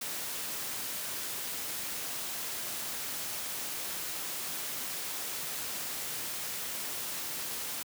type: noise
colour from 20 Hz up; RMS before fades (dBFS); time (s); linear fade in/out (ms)
white; -37; 0.01-7.83; 5
effects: high-pass 100 Hz 12 dB/octave